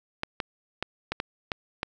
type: clicks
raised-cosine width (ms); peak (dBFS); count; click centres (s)
0.3; -12; 7; 0.234 / 0.402 / 0.826 / 1.12 / 1.201 / 1.518 / 1.831
effects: none